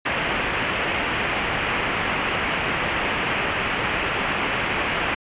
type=low-pass noise; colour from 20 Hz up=white; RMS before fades=-24 dBFS; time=0.05-5.15 s; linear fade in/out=10 ms; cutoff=2900 Hz; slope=48 dB/octave; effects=resampled to 8000 Hz